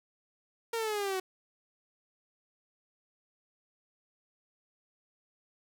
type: exponential sweep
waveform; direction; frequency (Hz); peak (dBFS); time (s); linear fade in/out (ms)
sawtooth; down; 466.2 to 370; -27; 0.73-1.2; 5
effects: none